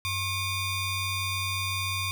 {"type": "ring-modulated tone", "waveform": "20% pulse", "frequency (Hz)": 1174.7, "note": "D6", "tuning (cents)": 0, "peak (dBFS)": -20, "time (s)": [0.05, 2.11], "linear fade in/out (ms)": 0, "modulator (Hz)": 1270, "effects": []}